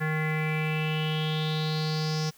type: tone with low-pass filter sweep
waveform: square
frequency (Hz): 155.56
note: D#3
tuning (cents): 0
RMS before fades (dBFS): -28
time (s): 0-2.31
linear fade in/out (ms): 20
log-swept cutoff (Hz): 1800 to 5500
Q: 6.4
effects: white hiss -57 dBFS RMS until 2.37 s